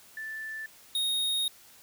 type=tone pair in turn; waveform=sine / square; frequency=1760 / 3729 Hz; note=A6 / A#7; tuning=0 / 0 cents; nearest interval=octave + minor second; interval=1300 cents; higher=second; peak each=-35 / -27 dBFS; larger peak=second; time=0.17-0.66 / 0.95-1.48 s; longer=second; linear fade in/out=2 ms; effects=white hiss -55 dBFS RMS until 1.82 s